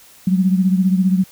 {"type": "beating tone pair", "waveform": "sine", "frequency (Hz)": [185, 200], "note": ["F#3", "G3"], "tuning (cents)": [0, 35], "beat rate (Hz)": 15, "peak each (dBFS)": [-13, -19], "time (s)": [0.27, 1.24], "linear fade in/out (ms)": 5, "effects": ["white hiss -46 dBFS RMS until 1.31 s"]}